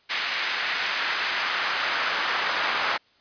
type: noise with high-pass filter sweep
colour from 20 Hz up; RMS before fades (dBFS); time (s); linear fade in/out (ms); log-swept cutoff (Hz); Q
brown; -26; 0.09-2.98; 20; 2000 to 1200; 1.2
effects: white hiss -61 dBFS RMS until 3.2 s + resampled to 11025 Hz